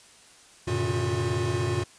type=tone cluster; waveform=square; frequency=93.5 / 115.1 / 132.1 / 144.8 / 358.7 Hz; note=F#2 / A#2 / C3 / D3 / F4; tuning=+19 / -22 / +17 / -24 / +46 cents; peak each=-32 / -30 / -36 / -36 / -30 dBFS; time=0.67-1.84 s; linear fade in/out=10 ms; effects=white hiss -53 dBFS RMS until 1.98 s + resampled to 22050 Hz